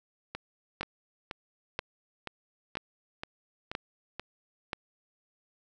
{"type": "two click trains", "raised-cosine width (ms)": 0.3, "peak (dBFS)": [-20, -16], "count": [9, 5], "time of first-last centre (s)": [[0.35, 4.196], [0.81, 4.732]], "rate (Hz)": [2.08, 1.02], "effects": []}